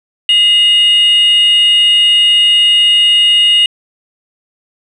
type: tone with frequency modulation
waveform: sine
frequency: 2866 Hz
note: F7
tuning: 44 cents sharp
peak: -4 dBFS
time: 0.29-3.66 s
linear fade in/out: 2 ms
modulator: 824 Hz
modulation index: 0.25
effects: tanh soft clip ceiling -3 dBFS